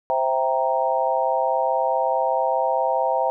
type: chord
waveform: sine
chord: C dominant seventh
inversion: none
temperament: equal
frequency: 523.3 / 659.3 / 784 / 932.3 Hz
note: C5 / E5 / G5 / Bb5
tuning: 0 / 0 / 0 / 0 cents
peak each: -24 dBFS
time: 0.1-3.3 s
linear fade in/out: 0 ms
effects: none